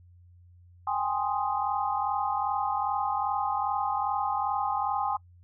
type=chord; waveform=sine; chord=Ab major seventh; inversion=third; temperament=equal with one note detuned; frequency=788.1 / 830.6 / 1046.5 / 1244.5 Hz; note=G5 / Ab5 / C6 / Eb6; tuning=+9 / 0 / 0 / 0 cents; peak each=-31 / -30 / -32 / -34 dBFS; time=0.87-5.17 s; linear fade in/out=5 ms; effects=noise-tail reverb RT60 0.1 s tail -24 dB re dry + added 88 Hz sine -52 dBFS peak until 5.43 s